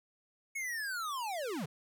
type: linear sweep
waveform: square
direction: down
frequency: 2217 to 123.47 Hz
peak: -36 dBFS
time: 0.55-1.66 s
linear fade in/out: 10 ms
effects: none